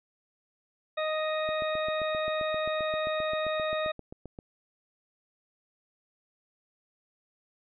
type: harmonic tone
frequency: 622.3 Hz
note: D#5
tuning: in tune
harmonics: 1 / 2 / 3 / 4 / 6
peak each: -29 / -35 / -38 / -41 / -39 dBFS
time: 0.97-3.92 s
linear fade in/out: 10 ms
type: click train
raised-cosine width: 2 ms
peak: -28 dBFS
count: 23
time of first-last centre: 1.49-4.389 s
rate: 7.59 Hz
effects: none